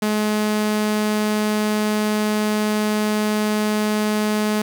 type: tone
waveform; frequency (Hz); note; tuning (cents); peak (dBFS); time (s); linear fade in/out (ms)
sawtooth; 212.3; G#3; +38; -14; 0.02-4.62; 5
effects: 7-bit